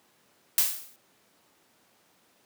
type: noise with exponential decay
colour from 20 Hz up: blue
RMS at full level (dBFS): -19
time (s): 0.58-0.96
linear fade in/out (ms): 1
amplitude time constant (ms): 81
effects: pink hiss -64 dBFS RMS until 2.45 s + high-pass 200 Hz 12 dB/octave